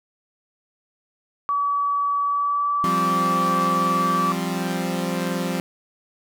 sine tone with pitch glide, 1142 to 1155.3 Hz, D6 to D6, -49 to -29 cents, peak -19 dBFS, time 1.49-4.32 s, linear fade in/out 0 ms, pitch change +20 cents, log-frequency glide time 2.23-2.71 s
sawtooth chord, F suspended second, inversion none, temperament equal, 174.61 / 196 / 261.6 Hz, F3 / G3 / C4, 0 / 0 / 0 cents, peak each -22 / -24 / -25 dBFS, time 2.84-5.6 s, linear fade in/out 0 ms
effects none

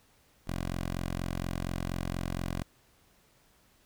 10% pulse tone, 44.23 Hz, F1, 23 cents sharp, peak -24 dBFS, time 0.47-2.63 s, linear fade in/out 10 ms, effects pink hiss -65 dBFS RMS until 3.85 s

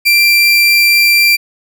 30% pulse tone, 2362 Hz, D7, 9 cents sharp, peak -4 dBFS, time 0.05-1.37 s, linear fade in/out 20 ms, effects none

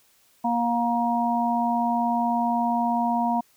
harmonic tone, 236.3 Hz, A#3, 24 cents sharp, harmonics 1 / 3 / 4, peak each -25 / -25 / -25 dBFS, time 0.44-3.41 s, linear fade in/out 10 ms, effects white hiss -61 dBFS RMS until 3.56 s

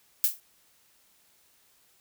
violet noise with exponential decay, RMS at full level -19 dBFS, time 0.24-0.4 s, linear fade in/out 0 ms, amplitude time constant 34 ms, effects white hiss -64 dBFS RMS until 2 s

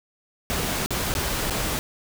pink noise with dropouts, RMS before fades -26 dBFS, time 0.5-1.79 s, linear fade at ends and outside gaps 0 ms, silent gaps 0.861-0.906 / 1.14-1.151 / 1.499-1.507 s, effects none

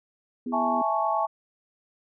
harmonic tone, 82.41 Hz, E2, in tune, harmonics 3 / 4 / 5, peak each -29 / -40 / -40 dBFS, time 0.46-0.82 s, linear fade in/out 5 ms
sine chord, A major seventh, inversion second, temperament equal, 659.3 / 830.6 / 880 / 1108.7 Hz, E5 / G#5 / A5 / C#6, 0 / 0 / 0 / 0 cents, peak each -28 dBFS, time 0.52-1.27 s, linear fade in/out 20 ms
effects none

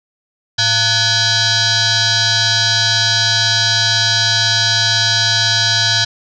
sine tone with frequency modulation, 110 Hz, A2, in tune, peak -11 dBFS, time 0.58-6.05 s, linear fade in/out 10 ms, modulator 798 Hz, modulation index 6.6, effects none

